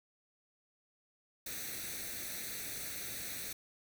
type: noise with comb filter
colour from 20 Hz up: white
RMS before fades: -42 dBFS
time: 1.46-3.53 s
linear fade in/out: 5 ms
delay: 0.49 ms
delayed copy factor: +0.7
effects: none